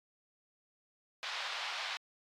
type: band-pass noise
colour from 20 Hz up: white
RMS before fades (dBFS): -40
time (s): 1.23-1.97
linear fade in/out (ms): 0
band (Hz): 720 to 4100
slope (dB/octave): 24
effects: AAC 64 kbps

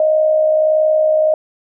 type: tone with amplitude modulation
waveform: sine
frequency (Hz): 622.3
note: D#5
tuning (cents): 0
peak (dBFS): -8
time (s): 0-1.34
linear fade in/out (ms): 2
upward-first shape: sine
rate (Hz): 61.5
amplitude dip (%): 45
effects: none

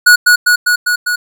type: tone with echo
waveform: square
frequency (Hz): 1460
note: F#6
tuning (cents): -24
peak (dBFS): -3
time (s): 0.06-0.16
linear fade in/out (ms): 10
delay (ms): 200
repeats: 5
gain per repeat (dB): -2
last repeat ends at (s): 1.16
effects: none

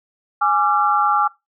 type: chord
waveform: sine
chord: D diminished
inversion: second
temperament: equal with one note detuned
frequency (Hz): 830.6 / 1174.7 / 1364.2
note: Ab5 / D6 / F6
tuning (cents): 0 / 0 / -41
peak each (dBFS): -18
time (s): 0.41-1.28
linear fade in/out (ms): 10
effects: noise-tail reverb RT60 0.2 s tail -21 dB re dry

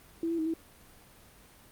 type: tone with pitch steps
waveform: sine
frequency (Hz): 331.1 / 334.4 / 317 / 326.1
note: E4 / E4 / D#4 / E4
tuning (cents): +8 / +25 / +32 / -19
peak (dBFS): -28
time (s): 0.23-0.538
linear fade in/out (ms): 2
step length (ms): 77
effects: pink hiss -56 dBFS RMS until 1.71 s + Opus 32 kbps

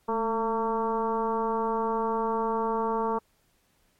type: tone with frequency modulation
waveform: sine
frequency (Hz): 677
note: E5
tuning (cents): +46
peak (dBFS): -24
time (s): 0.08-3.19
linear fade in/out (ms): 10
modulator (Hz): 229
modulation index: 2
effects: pink hiss -68 dBFS RMS until 3.99 s + MP3 64 kbps

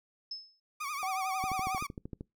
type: tone with exponential decay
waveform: sine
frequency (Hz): 5220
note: E8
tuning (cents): -18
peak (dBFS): -34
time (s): 0.31-0.6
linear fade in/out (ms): 5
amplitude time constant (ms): 62
type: tone with vibrato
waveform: 30% pulse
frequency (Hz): 1168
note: D6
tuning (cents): -10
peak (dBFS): -32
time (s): 0.8-1.87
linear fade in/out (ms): 10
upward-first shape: triangle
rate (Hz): 11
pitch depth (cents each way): 130
type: tone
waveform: sine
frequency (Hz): 759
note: F#5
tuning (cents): +44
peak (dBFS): -33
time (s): 1.03-1.78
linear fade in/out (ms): 0
type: click train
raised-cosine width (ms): 3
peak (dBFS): -27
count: 11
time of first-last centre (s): 1.44-2.209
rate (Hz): 13
effects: noise-tail reverb RT60 0.2 s tail -24 dB re dry

